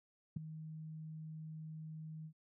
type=tone with ADSR envelope; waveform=sine; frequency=157.2 Hz; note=D#3; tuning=18 cents sharp; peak=-32 dBFS; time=0.36-2.33 s; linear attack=8 ms; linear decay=7 ms; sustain=-13 dB; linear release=77 ms; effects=none